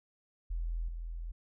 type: tone with level steps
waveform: sine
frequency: 41.76 Hz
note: E1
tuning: 23 cents sharp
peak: -32 / -37 dBFS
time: 0.5-1.32 s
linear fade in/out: 10 ms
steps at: 0.88 s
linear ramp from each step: 5 ms
effects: none